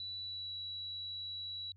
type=tone with pitch glide; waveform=sine; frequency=3951 to 3917 Hz; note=B7 to B7; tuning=0 to -15 cents; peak=-40 dBFS; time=0-1.72 s; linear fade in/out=2 ms; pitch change=-15 cents; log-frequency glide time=0.21-0.53 s; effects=added 93 Hz sine -58 dBFS peak until 1.76 s